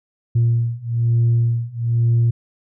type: beating tone pair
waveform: sine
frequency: 116.54 / 117.64 Hz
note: A#2 / A#2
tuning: 0 / +16 cents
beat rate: 1.1 Hz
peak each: -17 / -16 dBFS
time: 0.35-2.31 s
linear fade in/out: 10 ms
effects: tanh soft clip ceiling -10 dBFS